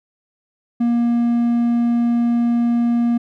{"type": "tone", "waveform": "triangle", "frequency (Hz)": 236.6, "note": "A#3", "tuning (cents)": 26, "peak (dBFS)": -12, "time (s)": [0.8, 3.18], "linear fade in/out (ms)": 10, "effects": []}